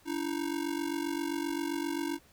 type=ring-modulated tone; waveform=square; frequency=311.8 Hz; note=D#4; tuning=4 cents sharp; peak=-29 dBFS; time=0.05-2.19 s; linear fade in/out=50 ms; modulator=23.8 Hz; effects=pink hiss -62 dBFS RMS until 2.32 s